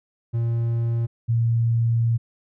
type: tone pair in turn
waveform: triangle / sine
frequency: 116.5 / 115.91 Hz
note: A#2 / A#2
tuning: -1 / -9 cents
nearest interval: unison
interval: 8 cents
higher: first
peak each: -18 / -17 dBFS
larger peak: second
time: 0.33-1.07 / 1.28-2.18 s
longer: second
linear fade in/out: 20 ms
effects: none